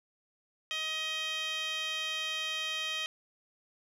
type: tone with band-pass filter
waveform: 15% pulse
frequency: 630 Hz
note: D#5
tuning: 21 cents sharp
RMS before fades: -35 dBFS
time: 0.71-3.06 s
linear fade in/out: 0 ms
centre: 3500 Hz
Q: 4.7
effects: none

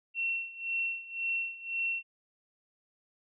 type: tone with tremolo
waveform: sine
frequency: 2716 Hz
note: F7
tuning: 49 cents flat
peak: -28 dBFS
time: 0.14-2.03 s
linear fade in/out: 50 ms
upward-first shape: sine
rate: 1.9 Hz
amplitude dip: 85%
effects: none

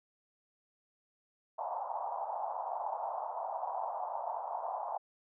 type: band-pass noise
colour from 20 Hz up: pink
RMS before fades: -38 dBFS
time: 1.58-4.98 s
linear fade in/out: 10 ms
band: 680 to 950 Hz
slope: 48 dB/octave
effects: none

